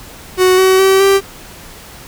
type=tone with pitch steps; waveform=45% pulse; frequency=370 / 377.1 / 384.4 / 391.8 Hz; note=F#4 / F#4 / G4 / G4; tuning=0 / +33 / -34 / -1 cents; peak=-7 dBFS; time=0.37-1.21 s; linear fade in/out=50 ms; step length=210 ms; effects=pink hiss -35 dBFS RMS until 2.07 s